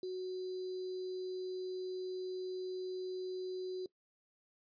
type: tone with sample-and-hold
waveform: sine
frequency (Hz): 370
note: F#4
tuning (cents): 0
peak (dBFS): -37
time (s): 0.03-3.86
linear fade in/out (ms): 2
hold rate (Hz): 4410
effects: noise-tail reverb RT60 0.1 s tail -20 dB re dry + resampled to 11025 Hz